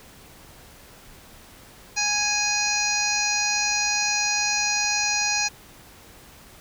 harmonic tone, 830.6 Hz, G#5, in tune, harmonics 1 / 2 / 3 / 5 / 6 / 7 / 8, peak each -30 / -31 / -26 / -29 / -31 / -29 / -28 dBFS, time 1.96-5.49 s, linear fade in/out 20 ms, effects pink hiss -48 dBFS RMS until 6.6 s

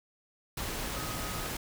sine tone in noise, 1260 Hz, D#6, 21 cents sharp, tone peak -44 dBFS, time 0.96-1.48 s, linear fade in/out 5 ms, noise pink, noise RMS -36 dBFS, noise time 0.57-1.57 s, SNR -11 dB, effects none

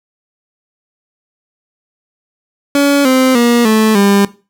30% pulse tone with pitch steps, 283.1 / 259.6 / 238.1 / 218.3 / 200.2 Hz, C#4 / C4 / A#3 / A3 / G3, +37 / -13 / +37 / -13 / +37 cents, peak -5 dBFS, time 2.75-4.25 s, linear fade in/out 2 ms, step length 300 ms, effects noise-tail reverb RT60 0.3 s tail -18 dB re dry

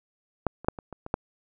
clicks, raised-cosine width 1 ms, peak -9 / -27 / -6 / -24 / -25 / -23 / -10 dBFS, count 7, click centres 0.467 / 0.646 / 0.685 / 0.788 / 0.927 / 1.064 / 1.141 s, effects none

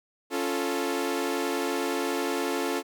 sawtooth chord, Db augmented, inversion none, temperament equal, 277.2 / 349.2 / 440 Hz, Db4 / F4 / A4, 0 / 0 / 0 cents, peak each -27 dBFS, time 0.3-2.83 s, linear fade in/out 50 ms, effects none

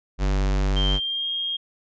square tone, 48.45 Hz, G1, 20 cents flat, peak -20 dBFS, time 0.18-1 s, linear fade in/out 50 ms
sine tone with pitch glide, 3148 to 3237 Hz, G7 to G#7, +7 to -45 cents, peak -24 dBFS, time 0.76-1.57 s, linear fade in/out 10 ms, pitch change +48 cents, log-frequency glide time 0.89-1.28 s
effects resampled to 16000 Hz

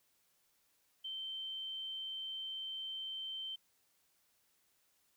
sine tone, 3109 Hz, G7, 15 cents flat, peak -40 dBFS, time 1.04-3.56 s, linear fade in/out 10 ms, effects white hiss -75 dBFS RMS until 5.16 s

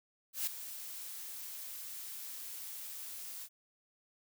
blue noise with ADSR envelope, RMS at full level -33 dBFS, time 0.33-3.49 s, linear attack 140 ms, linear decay 6 ms, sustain -12 dB, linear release 57 ms, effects none

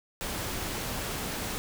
pink noise, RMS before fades -34 dBFS, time 0.21-1.58 s, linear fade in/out 0 ms, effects none

